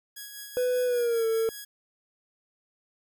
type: tone with tremolo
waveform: 5% pulse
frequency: 1661.2 Hz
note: G#6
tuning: in tune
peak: -27 dBFS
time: 0.16-1.65 s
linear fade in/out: 10 ms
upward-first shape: sine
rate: 5.1 Hz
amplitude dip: 40%
type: tone with pitch glide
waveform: triangle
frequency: 499.1 to 449.8 Hz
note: B4 to A4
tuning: +18 to +38 cents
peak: -21 dBFS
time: 0.57-1.49 s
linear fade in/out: 0 ms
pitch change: -180 cents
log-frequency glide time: 0.85-1.26 s
effects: none